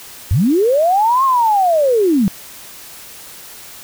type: linear two-way sweep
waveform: sine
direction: up then down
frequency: 75.2 to 1091 to 176.9 Hz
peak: -10 dBFS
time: 0.31-2.28 s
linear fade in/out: 0 ms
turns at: 1.24 s
effects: white hiss -36 dBFS RMS until 3.83 s